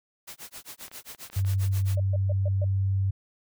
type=noise with tremolo; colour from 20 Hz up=white; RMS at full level=-40 dBFS; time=0.27-1.96 s; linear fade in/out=10 ms; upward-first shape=sine; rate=7.5 Hz; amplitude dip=100%
type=clicks; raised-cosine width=0.3 ms; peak=-30 dBFS; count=9; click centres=0.811 / 0.881 / 0.915 / 1.148 / 1.3 / 1.331 / 1.392 / 1.449 / 1.535 s
type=tone; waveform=sine; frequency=96.9 Hz; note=G2; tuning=20 cents flat; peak=-22 dBFS; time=1.36-3.11 s; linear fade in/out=10 ms
type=tone bursts; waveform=sine; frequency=590 Hz; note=D5; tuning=8 cents sharp; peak=-32 dBFS; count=5; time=1.97-2.645 s; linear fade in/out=5 ms; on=31 ms; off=130 ms
effects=none